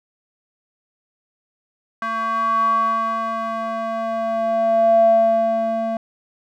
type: tone with band-pass filter sweep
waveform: square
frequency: 225.3 Hz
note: A3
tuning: 41 cents sharp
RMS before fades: -19 dBFS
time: 2.02-5.97 s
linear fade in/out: 2 ms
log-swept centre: 1300 to 550 Hz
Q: 8.9
effects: none